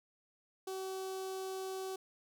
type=tone with notch filter; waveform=sawtooth; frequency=380 Hz; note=F#4; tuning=46 cents sharp; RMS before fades=-41 dBFS; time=0.67-1.96 s; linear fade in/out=5 ms; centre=2000 Hz; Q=0.87; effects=none